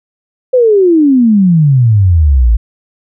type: exponential sweep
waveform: sine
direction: down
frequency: 523.3 to 52.8 Hz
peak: -4 dBFS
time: 0.53-2.57 s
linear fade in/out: 10 ms
effects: none